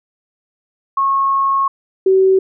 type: tone pair in turn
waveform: sine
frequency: 1092 / 380.7 Hz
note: C#6 / F#4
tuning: -26 / +49 cents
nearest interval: octave + tritone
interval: 1825 cents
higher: first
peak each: -12 / -8 dBFS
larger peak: second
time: 0.97-1.68 / 2.06-2.39 s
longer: first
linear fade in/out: 5 ms
effects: none

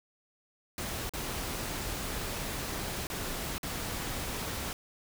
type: noise with dropouts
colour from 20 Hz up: pink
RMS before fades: -36 dBFS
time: 0.78-4.73 s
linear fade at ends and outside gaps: 1 ms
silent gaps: 1.094-1.136 / 3.07-3.1 / 3.581-3.631 s
effects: none

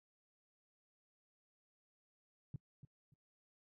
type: tone with echo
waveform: sine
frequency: 138.59 Hz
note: C#3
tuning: in tune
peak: -40 dBFS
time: 2.54-2.56 s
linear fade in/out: 2 ms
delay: 290 ms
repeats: 2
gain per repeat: -12 dB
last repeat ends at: 3.14 s
effects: noise-tail reverb RT60 0.1 s tail -25 dB re dry

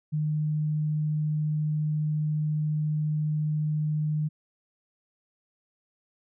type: tone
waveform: sine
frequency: 152.4 Hz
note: D#3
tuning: 36 cents flat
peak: -24 dBFS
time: 0.12-4.29 s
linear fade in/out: 20 ms
effects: none

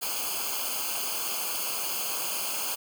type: noise with comb filter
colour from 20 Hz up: white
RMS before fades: -31 dBFS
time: 0.01-2.76 s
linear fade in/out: 20 ms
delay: 0.53 ms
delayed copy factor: -1
effects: none

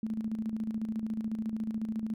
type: tone with tremolo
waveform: sine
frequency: 220 Hz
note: A3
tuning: in tune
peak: -29 dBFS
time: 0.03-2.14 s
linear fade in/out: 2 ms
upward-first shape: square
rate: 14 Hz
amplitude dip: 55%
effects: none

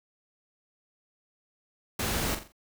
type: noise with echo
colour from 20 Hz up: pink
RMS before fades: -30 dBFS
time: 1.99-2.35 s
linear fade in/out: 5 ms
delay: 43 ms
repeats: 4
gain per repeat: -8 dB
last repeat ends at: 2.522 s
effects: none

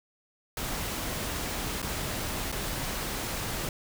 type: noise with dropouts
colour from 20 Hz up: pink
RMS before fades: -33 dBFS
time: 0.57-3.69 s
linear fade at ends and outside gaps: 2 ms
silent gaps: 1.819-1.826 / 2.518-2.524 s
effects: none

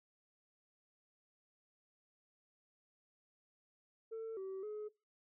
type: tone with pitch steps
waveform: sine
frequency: 448.3 / 383 / 423.7 Hz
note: A4 / G4 / G#4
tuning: +32 / -40 / +35 cents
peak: -39 dBFS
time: 4.11-4.89 s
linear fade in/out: 20 ms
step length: 260 ms
effects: noise-tail reverb RT60 0.3 s tail -25 dB re dry + tanh soft clip ceiling -40 dBFS

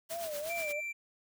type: noise with tremolo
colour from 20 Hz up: white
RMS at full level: -41 dBFS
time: 0.09-0.73 s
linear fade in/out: 20 ms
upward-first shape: triangle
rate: 8.3 Hz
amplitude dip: 70%
type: tone with vibrato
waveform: sine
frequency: 632 Hz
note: D#5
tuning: 27 cents sharp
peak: -36 dBFS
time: 0.1-0.81 s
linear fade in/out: 20 ms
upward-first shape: sine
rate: 2.8 Hz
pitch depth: 140 cents each way
type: tone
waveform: triangle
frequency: 2349 Hz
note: D7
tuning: in tune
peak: -34 dBFS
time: 0.49-0.93 s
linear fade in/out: 20 ms
effects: none

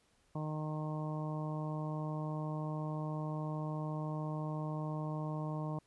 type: harmonic tone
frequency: 153.8 Hz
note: D#3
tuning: 20 cents flat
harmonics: 1 / 2 / 3 / 4 / 5 / 6 / 7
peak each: -37 / -44 / -50 / -46 / -51 / -49 / -49 dBFS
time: 0.35-5.79 s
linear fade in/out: 5 ms
effects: pink hiss -72 dBFS RMS until 5.86 s + resampled to 24000 Hz

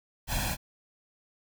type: noise with comb filter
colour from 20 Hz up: pink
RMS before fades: -30 dBFS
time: 0.27-0.57 s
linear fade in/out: 50 ms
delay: 1.2 ms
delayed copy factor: +0.9
effects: none

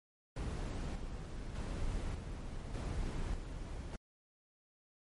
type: noise with tremolo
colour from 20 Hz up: brown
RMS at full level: -38 dBFS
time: 0.36-3.96 s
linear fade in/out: 5 ms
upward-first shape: square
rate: 0.84 Hz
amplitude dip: 45%
effects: MP3 48 kbps

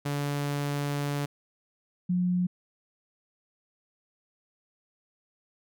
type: tone pair in turn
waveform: sawtooth / sine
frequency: 143.7 / 179.54 Hz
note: D3 / F3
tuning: -37 / +48 cents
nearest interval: major third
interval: 385 cents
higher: second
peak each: -24 / -23 dBFS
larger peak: second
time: 0.05-1.26 / 2.09-2.47 s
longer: first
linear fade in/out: 10 ms
effects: none

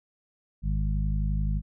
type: harmonic tone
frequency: 51.6 Hz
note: G#1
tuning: 10 cents flat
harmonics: 1 / 2 / 3 / 4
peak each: -25 / -34 / -31 / -37 dBFS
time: 0.62-1.62 s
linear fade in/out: 50 ms
effects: none

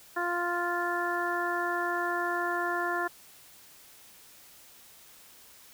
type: harmonic tone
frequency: 349.2 Hz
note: F4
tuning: in tune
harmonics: 1 / 2 / 3 / 4 / 5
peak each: -34 / -34 / -34 / -34 / -34 dBFS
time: 0.16-3.08 s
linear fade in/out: 10 ms
effects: white hiss -54 dBFS RMS until 5.73 s

